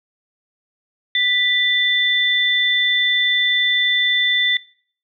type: tone pair together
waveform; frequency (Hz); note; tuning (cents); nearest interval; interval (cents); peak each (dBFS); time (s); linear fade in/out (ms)
sine; 1975.5 / 3536; B6 / A7; 0 / +8; minor seventh; 1008; -18 / -17; 1.15-4.57; 2
effects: noise-tail reverb RT60 0.5 s tail -21 dB re dry